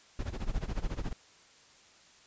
brown noise with tremolo, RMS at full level -30 dBFS, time 0.19-1.13 s, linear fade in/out 2 ms, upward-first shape sine, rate 14 Hz, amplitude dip 90%, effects white hiss -59 dBFS RMS until 2.26 s + resampled to 16000 Hz

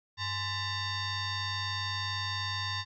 sine tone with frequency modulation, 1776 Hz, A6, 16 cents sharp, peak -31 dBFS, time 0.17-2.85 s, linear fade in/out 50 ms, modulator 937 Hz, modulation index 3.5, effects none

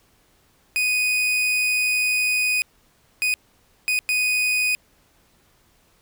40% pulse tone bursts at uneven times, 2489 Hz, D#7, in tune, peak -18 dBFS, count 4, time 0.76-2.62 / 3.22-3.34 / 3.88-3.99 / 4.09-4.75 s, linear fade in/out 0 ms, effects pink hiss -60 dBFS RMS until 6.01 s

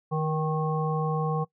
harmonic tone with a mistuned harmonic, 155.56 Hz, D#3, in tune, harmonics 1 / 3 / 5 / 7, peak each -26 / -31 / -33 / -34 dBFS, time 0.11-1.45 s, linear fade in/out 20 ms, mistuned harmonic 3, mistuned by +23 cents, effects noise-tail reverb RT60 0.1 s tail -21 dB re dry

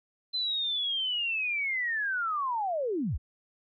sine linear sweep, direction down, 4084 to 37.15 Hz, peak -27 dBFS, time 0.33-3.18 s, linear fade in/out 20 ms, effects MP3 64 kbps

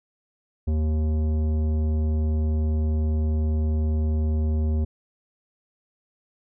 triangle tone with tanh clipping, 77.5 Hz, D#2, 6 cents flat, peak -22 dBFS, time 0.67-4.85 s, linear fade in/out 10 ms, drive 17 dB, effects none

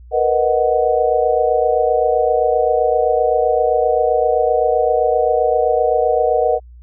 sine chord, B major seventh, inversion third, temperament equal, 466.2 / 493.9 / 622.3 / 740 Hz, A#4 / B4 / D#5 / F#5, 0 / 0 / 0 / 0 cents, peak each -18 dBFS, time 0.11-6.6 s, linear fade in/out 50 ms, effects added 60 Hz sine -37 dBFS peak until 6.82 s

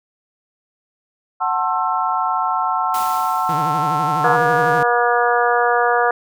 sine chord, F# half-diminished seventh, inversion none, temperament just, 740 / 888 / 1065.6 / 1332 Hz, F#5 / A5 / C6 / E6, 0 / +16 / +31 / +18 cents, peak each -22 dBFS, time 1.4-4.37 s, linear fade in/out 20 ms
white noise with exponential decay, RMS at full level -29 dBFS, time 2.94-4.65 s, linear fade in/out 2 ms, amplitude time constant 370 ms
sawtooth tone with vibrato, 155 Hz, D#3, 6 cents flat, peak -20 dBFS, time 3.49-4.83 s, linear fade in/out 2 ms, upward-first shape sine, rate 12 Hz, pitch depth 150 cents each way
harmonic tone, 240.1 Hz, B3, 49 cents flat, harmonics 2 / 3 / 4 / 5 / 6 / 7, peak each -19 / -18 / -22 / -21 / -22 / -23 dBFS, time 4.24-6.11 s, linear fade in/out 2 ms
effects none

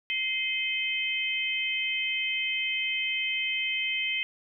sine tone cluster, 2086 / 2555 / 3098 Hz, C7 / D#7 / G7, -6 / +45 / -21 cents, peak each -31 dBFS, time 0.1-4.23 s, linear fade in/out 0 ms, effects none

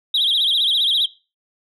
sine tone with vibrato, 3520 Hz, A7, in tune, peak -13 dBFS, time 0.14-1.06 s, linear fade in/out 5 ms, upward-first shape sine, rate 15 Hz, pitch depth 190 cents each way, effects noise-tail reverb RT60 0.3 s tail -19 dB re dry + tanh soft clip ceiling -12 dBFS

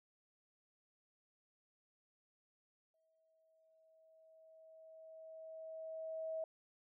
sine tone with exponential growth, 642 Hz, E5, 46 cents flat, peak -38 dBFS, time 2.94-6.44 s, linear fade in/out 2 ms, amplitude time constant 760 ms, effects none

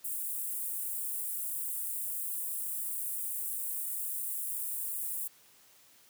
white high-pass noise, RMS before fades -36 dBFS, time 0.04-5.28 s, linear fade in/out 10 ms, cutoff 8400 Hz, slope 48 dB/octave, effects white hiss -61 dBFS RMS until 6.09 s + high-pass 80 Hz 12 dB/octave

